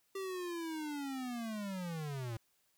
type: linear sweep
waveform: square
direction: down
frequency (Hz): 392 to 110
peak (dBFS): -39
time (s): 0.15-2.37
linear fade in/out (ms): 5
effects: white hiss -75 dBFS RMS until 2.77 s